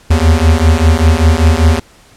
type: beating tone pair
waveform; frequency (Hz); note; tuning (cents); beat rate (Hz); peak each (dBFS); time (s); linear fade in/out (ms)
square; 77.6 / 82.7; D#2 / E2; -4 / +6; 5.1; -10; 0.1-1.8; 10
effects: pink hiss -44 dBFS RMS until 2.16 s + low-pass 10000 Hz 12 dB/octave